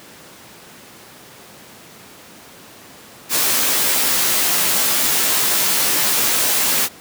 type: noise with comb filter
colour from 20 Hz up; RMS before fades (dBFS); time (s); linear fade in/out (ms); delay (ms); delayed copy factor
white; -17; 3.29-6.89; 50; 15; +0.65
effects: pink hiss -41 dBFS RMS until 7 s + high-pass 150 Hz 12 dB/octave